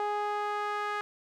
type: tone with band-pass filter sweep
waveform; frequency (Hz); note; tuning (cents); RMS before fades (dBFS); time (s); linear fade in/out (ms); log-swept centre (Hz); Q
sawtooth; 415.3; G#4; 0; -32; 0-1.01; 0; 830 to 1400; 1.8
effects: none